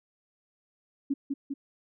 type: tone with echo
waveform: sine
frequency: 277.2 Hz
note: C#4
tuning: in tune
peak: -24 dBFS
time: 1.1-1.14 s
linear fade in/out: 10 ms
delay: 200 ms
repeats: 2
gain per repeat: -3 dB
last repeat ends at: 1.54 s
effects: none